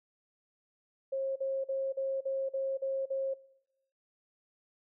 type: tone bursts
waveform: sine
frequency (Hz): 538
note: C5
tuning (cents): +48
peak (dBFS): -30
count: 8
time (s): 1.12-3.341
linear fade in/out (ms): 10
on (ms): 240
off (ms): 43
effects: noise-tail reverb RT60 1.0 s tail -23 dB re dry